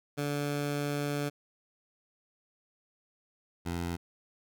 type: tone pair in turn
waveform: 15% pulse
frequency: 144.8 / 86.1 Hz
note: D3 / F2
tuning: -24 / -24 cents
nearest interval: major sixth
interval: 900 cents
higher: first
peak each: -24 / -26 dBFS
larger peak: first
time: 0.17-1.3 / 3.65-3.97 s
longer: first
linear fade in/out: 20 ms
effects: none